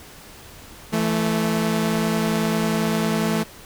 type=tone pair together; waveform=sawtooth; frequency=166.7 / 218.9 Hz; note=E3 / A3; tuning=+20 / -9 cents; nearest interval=perfect fourth; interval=471 cents; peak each=-20 / -17 dBFS; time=0.92-3.44 s; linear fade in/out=20 ms; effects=pink hiss -43 dBFS RMS until 3.65 s